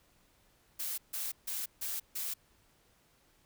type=noise bursts; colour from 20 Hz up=blue; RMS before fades=-37 dBFS; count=5; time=0.79-2.34 s; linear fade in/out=10 ms; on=190 ms; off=150 ms; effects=pink hiss -68 dBFS RMS until 3.45 s